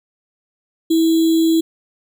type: tone with sample-and-hold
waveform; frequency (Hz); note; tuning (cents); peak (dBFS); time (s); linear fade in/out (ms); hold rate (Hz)
sine; 326; E4; -19; -11; 0.9-1.61; 10; 3675
effects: none